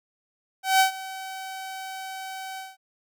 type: tone with ADSR envelope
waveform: sawtooth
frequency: 763 Hz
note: G5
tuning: 47 cents flat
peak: -11 dBFS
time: 0.63-2.77 s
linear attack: 170 ms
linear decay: 110 ms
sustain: -19 dB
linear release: 190 ms
effects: none